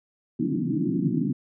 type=band-pass noise; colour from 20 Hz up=white; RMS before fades=-25 dBFS; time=0.39-1.33 s; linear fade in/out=10 ms; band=130 to 340 Hz; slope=96 dB/octave; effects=none